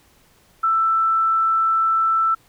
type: tone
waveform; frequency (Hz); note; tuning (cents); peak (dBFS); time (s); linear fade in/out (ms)
sine; 1327; E6; +11; -15; 0.63-2.35; 10
effects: pink hiss -56 dBFS RMS until 2.48 s